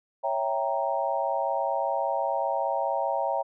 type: chord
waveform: sine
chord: C# diminished seventh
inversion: none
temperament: equal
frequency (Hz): 554.4 / 659.3 / 784 / 932.3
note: C#5 / E5 / G5 / Bb5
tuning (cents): 0 / 0 / 0 / 0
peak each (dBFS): -30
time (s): 0.23-3.43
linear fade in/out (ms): 20
effects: none